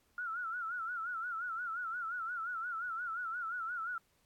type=tone with vibrato; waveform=sine; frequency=1390 Hz; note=F6; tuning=9 cents flat; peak=-36 dBFS; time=0.18-3.98 s; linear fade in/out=2 ms; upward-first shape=sine; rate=5.7 Hz; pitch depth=110 cents each way; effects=pink hiss -73 dBFS RMS until 4.25 s + AAC 64 kbps